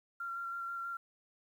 sine tone with vibrato, 1375 Hz, F6, 27 cents flat, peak -37 dBFS, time 0.2-0.97 s, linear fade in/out 5 ms, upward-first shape square, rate 6.2 Hz, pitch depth 11 cents each way, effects 11-bit

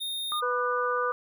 square tone, 3683 Hz, A#7, 22 cents flat, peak -31 dBFS, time 0-0.41 s, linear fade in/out 20 ms
sine tone with pitch glide, 1216 to 1202.7 Hz, D#6 to D6, -40 to +41 cents, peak -28 dBFS, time 0.32-1.12 s, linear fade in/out 0 ms, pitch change -19 cents, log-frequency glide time 0.42-0.58 s
harmonic tone, 493.9 Hz, B4, in tune, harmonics 1 / 2 / 3, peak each -29 / -35 / -32 dBFS, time 0.42-1.12 s, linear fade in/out 10 ms
effects none

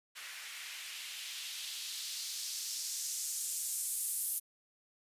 blue noise with band-pass filter sweep, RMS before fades -40 dBFS, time 0.15-4.4 s, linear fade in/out 20 ms, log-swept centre 1800 to 11000 Hz, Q 1.6, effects resampled to 32000 Hz

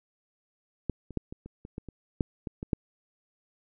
clicks, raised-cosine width 3 ms, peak -15 / -29 / -15 / -26 / -30 / -29 / -23 / -28 / -12 / -21 / -22 / -12 dBFS, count 12, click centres 0.897 / 1.107 / 1.173 / 1.325 / 1.46 / 1.651 / 1.781 / 1.887 / 2.208 / 2.472 / 2.629 / 2.732 s, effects none

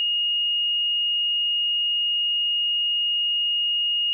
sine tone, 2859 Hz, F7, 40 cents sharp, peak -20 dBFS, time 0-4.13 s, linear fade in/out 0 ms, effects none

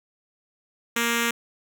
5% pulse tone with notch filter, 234.1 Hz, A#3, 8 cents sharp, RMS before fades -24 dBFS, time 0.96-1.31 s, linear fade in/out 5 ms, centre 730 Hz, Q 1.2, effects none

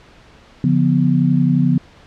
sine chord, B diminished, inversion first, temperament equal with one note detuned, 143.48 / 174.61 / 246.9 Hz, D3 / F3 / B3, -40 / 0 / 0 cents, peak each -16 dBFS, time 0.64-1.78 s, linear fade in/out 2 ms, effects pink hiss -46 dBFS RMS until 2.06 s + low-pass 4000 Hz 12 dB/octave

